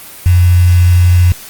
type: tone with quantisation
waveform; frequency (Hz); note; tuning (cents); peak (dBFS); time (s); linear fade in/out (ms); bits
sine; 88.7; F2; +27; -4; 0.26-1.32; 0; 4
effects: white hiss -32 dBFS RMS until 1.49 s + Opus 32 kbps